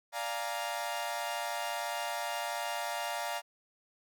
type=chord; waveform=sawtooth; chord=Bb dominant seventh; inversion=first; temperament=equal; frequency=587.3 / 698.5 / 830.6 / 932.3 Hz; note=D5 / F5 / Ab5 / Bb5; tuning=0 / 0 / 0 / 0 cents; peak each=-37 / -34 / -38 / -35 dBFS; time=0.12-3.42 s; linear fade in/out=50 ms; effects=none